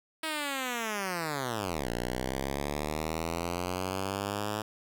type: linear two-way sweep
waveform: 5% pulse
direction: down then up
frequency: 322 to 58 to 106.8 Hz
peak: -20 dBFS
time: 0.23-4.62 s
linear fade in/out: 5 ms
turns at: 1.89 s
effects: none